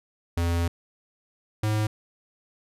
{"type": "tone pair in turn", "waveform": "square", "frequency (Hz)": [85.2, 107.35], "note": ["F2", "A2"], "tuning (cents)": [-42, -42], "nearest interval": "major third", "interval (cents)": 400, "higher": "second", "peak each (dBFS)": -23, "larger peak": "neither", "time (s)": [[0.37, 0.68], [1.63, 1.87]], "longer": "first", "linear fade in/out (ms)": 5, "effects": ["resampled to 32000 Hz"]}